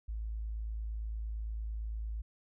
sine tone, 54.4 Hz, A1, 19 cents flat, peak -35 dBFS, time 0.08-2.22 s, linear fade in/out 10 ms, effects none

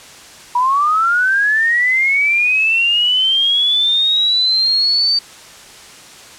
sine linear sweep, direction up, 958 to 4614 Hz, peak -11 dBFS, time 0.55-5.19 s, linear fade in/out 5 ms, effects white hiss -38 dBFS RMS until 6.38 s + low-pass 8000 Hz 12 dB/octave

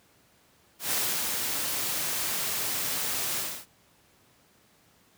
white noise with ADSR envelope, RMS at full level -27 dBFS, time 0.79-3.66 s, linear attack 130 ms, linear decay 320 ms, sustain -3 dB, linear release 280 ms, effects pink hiss -62 dBFS RMS until 5.17 s + high-pass 80 Hz 12 dB/octave

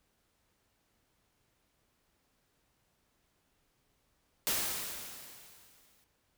white noise with exponential decay, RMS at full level -30 dBFS, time 4.47-6.04 s, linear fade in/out 0 ms, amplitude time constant 340 ms, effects pink hiss -75 dBFS RMS until 6.37 s

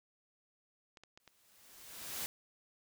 clicks, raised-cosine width 0.2 ms, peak -37 dBFS, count 4, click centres 0.972 / 1.036 / 1.175 / 1.277 s
white noise with exponential growth, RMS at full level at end -38 dBFS, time 1.2-2.26 s, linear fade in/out 0 ms, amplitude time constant 230 ms
effects none

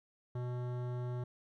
sine tone with hard clipping, 123.47 Hz, B2, in tune, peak -38 dBFS, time 0.35-1.24 s, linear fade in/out 5 ms, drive 16 dB, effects none

